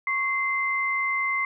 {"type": "tone pair together", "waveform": "sine", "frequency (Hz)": [1099, 2075], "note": ["C#6", "C7"], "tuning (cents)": [-15, -15], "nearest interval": "major seventh", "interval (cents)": 1100, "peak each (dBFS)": [-28, -24], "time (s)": [0.07, 1.45], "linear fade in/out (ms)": 2, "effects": []}